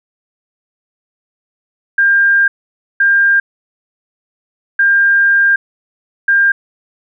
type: tone bursts at uneven times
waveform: sine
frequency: 1600 Hz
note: G6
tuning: 35 cents sharp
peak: -7 dBFS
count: 4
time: 1.98-2.48 / 3-3.4 / 4.79-5.56 / 6.28-6.52 s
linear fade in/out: 5 ms
effects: none